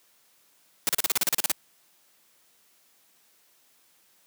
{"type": "noise bursts", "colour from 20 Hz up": "white", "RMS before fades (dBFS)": -23, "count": 12, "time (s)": [0.87, 1.517], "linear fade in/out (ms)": 0, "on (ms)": 20, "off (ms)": 37, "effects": ["white hiss -63 dBFS RMS until 4.26 s", "high-pass 150 Hz 12 dB/octave"]}